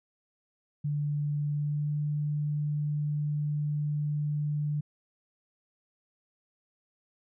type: tone with pitch glide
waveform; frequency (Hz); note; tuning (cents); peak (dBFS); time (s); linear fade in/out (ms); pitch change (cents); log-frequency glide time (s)
sine; 146.83 to 148.36; D3 to D3; 0 to +18; -27; 0.84-4.81; 10; +18; 1.54-1.93
effects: none